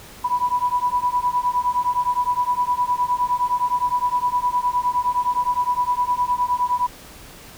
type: beating tone pair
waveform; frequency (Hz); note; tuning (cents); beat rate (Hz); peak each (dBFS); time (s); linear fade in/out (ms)
sine; 981 / 990.7; B5 / B5; -12 / +5; 9.7; -21; 0.24-6.87; 10
effects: pink hiss -42 dBFS RMS until 7.57 s